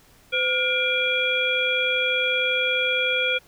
harmonic tone with a mistuned harmonic, 475.4 Hz, A#4, 34 cents sharp, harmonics 1 / 3 / 5 / 7, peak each -27 / -27 / -23 / -26 dBFS, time 0.32-3.39 s, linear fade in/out 20 ms, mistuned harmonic 1, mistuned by +120 cents, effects pink hiss -55 dBFS RMS until 3.47 s

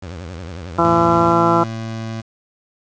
sawtooth tone with vibrato, 87.1 Hz, F2, 4 cents flat, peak -25 dBFS, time 0.02-1.33 s, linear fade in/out 10 ms, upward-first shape triangle, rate 11 Hz, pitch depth 210 cents each way
harmonic tone, 168.8 Hz, E3, 41 cents sharp, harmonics 1 / 2 / 3 / 4 / 5 / 6 / 7 / 8, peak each -21 / -18 / -23 / -19 / -21 / -19 / -24 / -19 dBFS, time 0.78-1.64 s, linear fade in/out 10 ms
25% pulse tone, 112.6 Hz, A2, 40 cents sharp, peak -21 dBFS, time 0.83-2.22 s, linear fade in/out 20 ms
effects resampled to 16000 Hz + 7-bit

